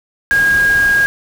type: tone in noise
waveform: sine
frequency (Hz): 1631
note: G#6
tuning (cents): -32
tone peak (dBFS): -9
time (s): 0.31-1.06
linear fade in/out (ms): 0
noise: pink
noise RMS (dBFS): -26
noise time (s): 0.31-1.06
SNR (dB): +14
effects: none